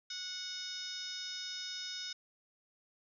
harmonic tone with a mistuned harmonic, 736 Hz, F#5, 9 cents flat, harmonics 2 / 3 / 4 / 5 / 6 / 7 / 8 / 9, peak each -50 / -52 / -52 / -44 / -55 / -43 / -52 / -55 dBFS, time 0.1-2.13 s, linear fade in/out 5 ms, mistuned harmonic 6, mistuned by +28 cents, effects none

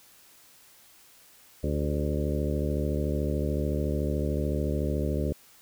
harmonic tone with a mistuned harmonic, 73.7 Hz, D2, 7 cents sharp, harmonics 1 / 2 / 3 / 4 / 5 / 6 / 7 / 8, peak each -29 / -32 / -34 / -35 / -36 / -37 / -37 / -38 dBFS, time 1.63-5.33 s, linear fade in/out 10 ms, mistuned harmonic 6, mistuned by -45 cents, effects white hiss -56 dBFS RMS until 5.61 s

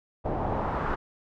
pink noise with low-pass filter sweep, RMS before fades -29 dBFS, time 0.24-0.96 s, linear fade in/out 20 ms, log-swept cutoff 690 to 1300 Hz, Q 2.3, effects none

